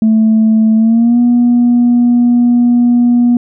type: tone with pitch glide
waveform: sine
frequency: 220 to 241.3 Hz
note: A3 to B3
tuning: 0 to -40 cents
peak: -4 dBFS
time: 0.02-3.37 s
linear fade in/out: 2 ms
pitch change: +160 cents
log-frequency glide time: 0.76-1.19 s
effects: tanh soft clip ceiling -3 dBFS